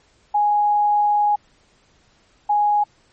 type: tone pair in turn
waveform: sine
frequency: 830 / 830 Hz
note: G#5 / G#5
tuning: -1 / -1 cents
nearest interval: unison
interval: 0 cents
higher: neither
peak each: -14 dBFS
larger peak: neither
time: 0.34-1.36 / 2.49-2.84 s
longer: first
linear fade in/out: 10 ms
effects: pink hiss -58 dBFS RMS until 3.12 s + MP3 32 kbps